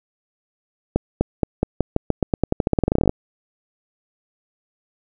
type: accelerating click train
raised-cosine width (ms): 2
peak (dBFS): -3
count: 25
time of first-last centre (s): 0.96-3.094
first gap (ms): 250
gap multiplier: 0.89
effects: none